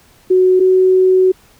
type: tone pair in turn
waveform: sine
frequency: 370 / 373 Hz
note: F#4 / F#4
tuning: 0 / +14 cents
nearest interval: unison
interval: 14 cents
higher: second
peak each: -7 dBFS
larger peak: neither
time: 0.3-0.6 / 0.6-1.32 s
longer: second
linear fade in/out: 10 ms
effects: pink hiss -49 dBFS RMS until 1.59 s